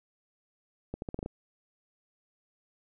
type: accelerating click train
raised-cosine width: 2 ms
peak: -22 dBFS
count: 7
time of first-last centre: 0.94-1.261 s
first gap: 81 ms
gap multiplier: 0.83
effects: none